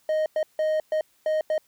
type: tone bursts at uneven times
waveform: triangle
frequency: 622 Hz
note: D#5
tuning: 1 cent flat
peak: -19 dBFS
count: 6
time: 0.09-0.26 / 0.36-0.43 / 0.59-0.8 / 0.92-1.01 / 1.26-1.41 / 1.5-1.58 s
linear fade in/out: 2 ms
effects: white hiss -64 dBFS RMS until 1.67 s